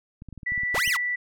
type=clicks; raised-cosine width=5 ms; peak=-28 dBFS; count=11; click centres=0.221 / 0.287 / 0.327 / 0.377 / 0.432 / 0.521 / 0.578 / 0.634 / 0.744 / 0.78 / 0.877 s
type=tone; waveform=sine; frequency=1966 Hz; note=B6; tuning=8 cents flat; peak=-24 dBFS; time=0.46-1.16 s; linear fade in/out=10 ms
type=linear two-way sweep; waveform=sawtooth; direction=up then down; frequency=232 to 3136 to 776 Hz; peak=-21 dBFS; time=0.74-0.97 s; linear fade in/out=10 ms; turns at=0.88 s
effects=none